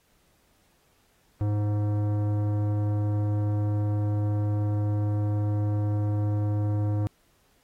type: tone with tanh clipping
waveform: sine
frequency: 104.1 Hz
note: G#2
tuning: 5 cents sharp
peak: -25 dBFS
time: 1.41-7.07 s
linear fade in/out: 0 ms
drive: 15 dB
effects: pink hiss -66 dBFS RMS until 7.63 s + AAC 48 kbps